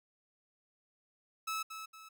sawtooth tone with echo, 1301 Hz, E6, 23 cents flat, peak -31 dBFS, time 1.47-1.63 s, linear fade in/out 10 ms, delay 230 ms, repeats 2, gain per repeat -8 dB, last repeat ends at 2.09 s, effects none

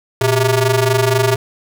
sawtooth ring-modulated tone, 259.9 Hz, C4, 11 cents flat, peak -5 dBFS, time 0.21-1.36 s, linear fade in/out 5 ms, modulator 142 Hz, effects none

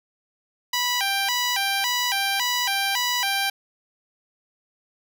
10% pulse tone with vibrato, 880 Hz, A5, in tune, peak -13 dBFS, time 0.73-3.5 s, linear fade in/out 5 ms, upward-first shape square, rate 1.8 Hz, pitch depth 190 cents each way, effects none

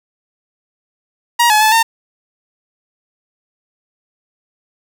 sawtooth tone with pitch steps, 948 / 852 / 868 / 909 Hz, A#5 / G#5 / A5 / A#5, +29 / +44 / -24 / -44 cents, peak -5 dBFS, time 1.39-1.83 s, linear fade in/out 10 ms, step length 110 ms, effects none

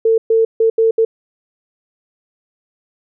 sine tone bursts at uneven times, 450.1 Hz, A4, 39 cents sharp, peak -9 dBFS, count 5, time 0.05-0.18 / 0.3-0.45 / 0.6-0.7 / 0.78-0.91 / 0.98-1.05 s, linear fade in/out 5 ms, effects none

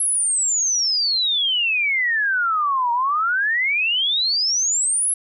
sine exponential two-way sweep, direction down then up, 11140 to 932.3 to 11140 Hz, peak -17 dBFS, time 0-5.14 s, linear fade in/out 5 ms, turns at 2.92 s, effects none

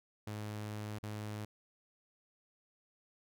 sawtooth tone with dropouts, 105.9 Hz, G#2, 34 cents sharp, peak -36 dBFS, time 0.27-1.45 s, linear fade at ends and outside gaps 5 ms, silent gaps 0.986-1.03 s, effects none

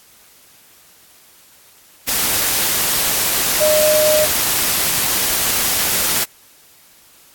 sine tone in noise, 611 Hz, D#5, 32 cents flat, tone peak -12 dBFS, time 3.6-4.26 s, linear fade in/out 20 ms, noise white, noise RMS -17 dBFS, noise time 2.07-6.25 s, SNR +2 dB, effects white hiss -48 dBFS RMS until 7.34 s + AAC 64 kbps

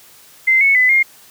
sine tone with pitch steps, 2075 / 2205 / 2009 / 2127 Hz, C7 / C#7 / B6 / C7, -15 / -10 / +29 / +28 cents, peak -9 dBFS, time 0.47-1.03 s, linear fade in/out 10 ms, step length 140 ms, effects white hiss -45 dBFS RMS until 1.3 s + high-pass 80 Hz 12 dB/octave

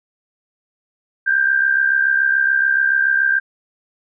sine tone with amplitude modulation, 1581 Hz, G6, 14 cents sharp, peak -10 dBFS, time 1.26-3.4 s, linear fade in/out 20 ms, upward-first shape sine, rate 67 Hz, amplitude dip 65%, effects none

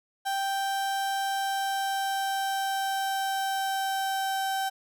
35% pulse tone with pitch glide, 784 to 774.1 Hz, G5 to G5, 0 to -22 cents, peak -25 dBFS, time 0.25-4.7 s, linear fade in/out 20 ms, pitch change -22 cents, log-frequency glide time 1.22-4.55 s, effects none

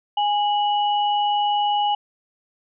sine tone pair together, 825 / 2940 Hz, G#5 / F#7, -12 / -12 cents, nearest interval octave + minor seventh, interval 2200 cents, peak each -18 / -27 dBFS, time 0.17-1.95 s, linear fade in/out 5 ms, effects none

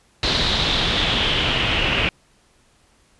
pink noise with low-pass filter sweep, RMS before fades -20 dBFS, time 0.23-2.09 s, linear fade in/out 2 ms, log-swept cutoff 4100 to 2700 Hz, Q 4.8, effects pink hiss -58 dBFS RMS until 3.19 s + resampled to 24000 Hz

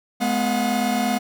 45% pulse tone cluster, 212 / 249.2 / 719 Hz, G#3 / B3 / F#5, +36 / +16 / -50 cents, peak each -24 dBFS, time 0.2-1.19 s, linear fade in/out 20 ms, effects none

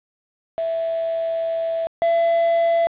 sine / triangle tone pair in turn, 659.3 / 672.4 Hz, E5 / E5, 0 / +34 cents, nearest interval unison, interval 34 cents, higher second, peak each -20 / -13 dBFS, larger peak second, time 0.58-1.87 / 2.02-2.87 s, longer first, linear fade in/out 0 ms, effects resampled to 8000 Hz + 7-bit

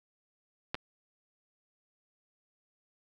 clicks, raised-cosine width 0.3 ms, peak -15 / -27 dBFS, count 2, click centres 0.745 / 0.752 s, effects none

